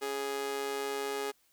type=tone with amplitude modulation; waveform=sawtooth; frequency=415.7 Hz; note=G#4; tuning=2 cents sharp; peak=-26 dBFS; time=0.01-1.32 s; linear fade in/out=20 ms; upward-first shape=sine; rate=137 Hz; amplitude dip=65%; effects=white hiss -69 dBFS RMS until 1.52 s